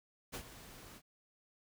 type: noise with ADSR envelope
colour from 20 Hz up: pink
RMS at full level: -42 dBFS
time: 0.32-1.02 s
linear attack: 27 ms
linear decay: 75 ms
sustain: -12 dB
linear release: 59 ms
effects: none